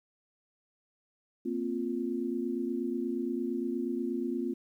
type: chord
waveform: sine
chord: Bb suspended second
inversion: none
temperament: equal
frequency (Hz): 233.1 / 261.6 / 349.2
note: Bb3 / C4 / F4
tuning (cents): 0 / 0 / 0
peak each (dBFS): -35 / -34 / -34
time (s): 1.45-4.54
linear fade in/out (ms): 10
effects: 11-bit

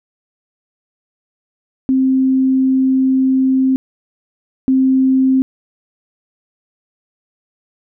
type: tone pair in turn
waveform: sine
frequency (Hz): 262.9 / 262.9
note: C4 / C4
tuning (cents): +8 / +8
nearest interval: unison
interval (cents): 0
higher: neither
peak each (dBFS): -10 / -9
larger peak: second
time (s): 1.89-3.76 / 4.68-5.42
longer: first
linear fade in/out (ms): 0
effects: none

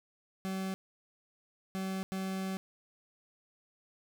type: tone bursts at uneven times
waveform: 40% pulse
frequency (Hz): 190.4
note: F#3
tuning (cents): +50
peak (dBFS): -33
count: 3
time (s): 0.45-0.74 / 1.75-2.03 / 2.12-2.57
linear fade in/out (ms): 0
effects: none

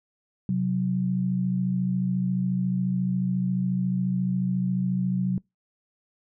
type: tone pair together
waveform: sine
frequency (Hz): 130.81 / 184.99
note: C3 / F#3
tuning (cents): 0 / 0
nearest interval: tritone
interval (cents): 600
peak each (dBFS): -28 / -23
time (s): 0.49-5.38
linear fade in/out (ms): 2
effects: noise-tail reverb RT60 0.2 s tail -26 dB re dry

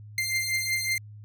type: beating tone pair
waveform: sawtooth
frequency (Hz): 2093 / 2098.4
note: C7 / C7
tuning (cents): 0 / +4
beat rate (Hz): 5.4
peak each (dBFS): -24 / -27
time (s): 0.18-0.98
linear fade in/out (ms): 2
effects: added 105 Hz sine -42 dBFS peak until 1.24 s

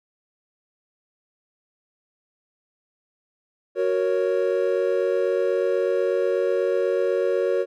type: chord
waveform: triangle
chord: F# major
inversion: none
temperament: equal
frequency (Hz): 370 / 466.2 / 554.4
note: F#4 / A#4 / C#5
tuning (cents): 0 / 0 / 0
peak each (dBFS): -22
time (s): 3.75-7.66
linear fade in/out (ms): 50
effects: none

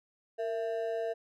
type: ring-modulated tone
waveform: triangle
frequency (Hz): 563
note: C#5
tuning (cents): +27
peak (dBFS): -26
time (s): 0.38-1.14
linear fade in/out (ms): 20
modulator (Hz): 103
effects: none

